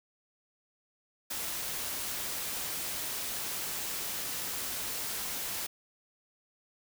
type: noise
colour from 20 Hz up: white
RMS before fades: -36 dBFS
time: 1.3-5.67 s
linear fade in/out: 10 ms
effects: none